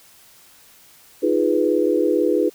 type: chord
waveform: sine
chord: F half-diminished seventh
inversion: third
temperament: equal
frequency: 311.1 / 349.2 / 415.3 / 493.9 Hz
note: Eb4 / F4 / Ab4 / Cb5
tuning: 0 / 0 / 0 / 0 cents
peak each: -21 dBFS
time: 1.22-2.5 s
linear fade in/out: 20 ms
effects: white hiss -50 dBFS RMS until 2.54 s